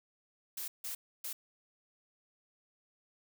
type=noise bursts at uneven times; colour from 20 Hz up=blue; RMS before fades=-40 dBFS; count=3; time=0.57-0.68 / 0.84-0.95 / 1.24-1.33 s; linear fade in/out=5 ms; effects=none